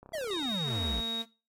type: click train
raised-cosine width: 1 ms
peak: -35 dBFS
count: 18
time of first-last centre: 0.03-0.548 s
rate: 32.8 Hz
type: exponential sweep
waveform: square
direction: down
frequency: 680 to 51.91 Hz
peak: -33 dBFS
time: 0.13-1.01 s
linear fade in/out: 10 ms
type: tone with pitch glide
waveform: sine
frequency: 3729 to 3775 Hz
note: A#7 to A#7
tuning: 0 to +21 cents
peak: -32 dBFS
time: 0.31-1.22 s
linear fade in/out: 2 ms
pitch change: +21 cents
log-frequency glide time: 0.43-0.83 s
type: tone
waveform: sawtooth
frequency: 227.7 Hz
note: A#3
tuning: 40 cents flat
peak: -33 dBFS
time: 0.64-1.26 s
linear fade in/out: 50 ms
effects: noise-tail reverb RT60 0.3 s tail -18 dB re dry + MP3 64 kbps